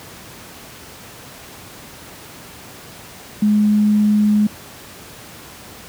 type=tone; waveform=sine; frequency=210 Hz; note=G#3; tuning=19 cents sharp; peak=-11 dBFS; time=3.42-4.47 s; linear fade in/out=5 ms; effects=pink hiss -38 dBFS RMS until 5.88 s + high-pass 80 Hz 12 dB/octave